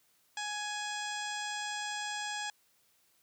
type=harmonic tone with a mistuned harmonic; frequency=835 Hz; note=G#5; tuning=9 cents sharp; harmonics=1 / 2 / 3 / 4 / 5 / 6 / 7 / 8 / 9 / 10; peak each=-40 / -40 / -46 / -43 / -51 / -47 / -51 / -52 / -45 / -55 dBFS; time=0.37-2.5 s; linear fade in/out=2 ms; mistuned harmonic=9; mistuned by=-20 cents; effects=white hiss -70 dBFS RMS until 3.22 s + high-pass 60 Hz 12 dB/octave